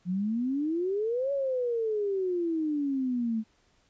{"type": "exponential two-way sweep", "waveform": "sine", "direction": "up then down", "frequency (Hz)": [173.5, 566, 216.1], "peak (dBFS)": -26, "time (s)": [0.05, 3.44], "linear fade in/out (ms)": 50, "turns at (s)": 1.32, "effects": ["pink hiss -67 dBFS RMS until 3.89 s", "resampled to 16000 Hz"]}